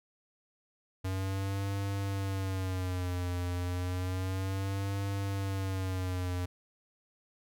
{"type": "tone with vibrato", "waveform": "square", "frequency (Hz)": 93.8, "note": "F#2", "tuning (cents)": 24, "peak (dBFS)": -32, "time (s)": [1.04, 6.46], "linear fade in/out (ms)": 10, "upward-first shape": "sine", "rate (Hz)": 0.31, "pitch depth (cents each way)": 95, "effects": []}